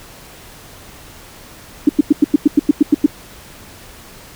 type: tone bursts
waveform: sine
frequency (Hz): 293.7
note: D4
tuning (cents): 0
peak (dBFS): -4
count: 11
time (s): 1.87-3.062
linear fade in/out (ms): 5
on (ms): 22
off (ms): 95
effects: pink hiss -39 dBFS RMS until 4.35 s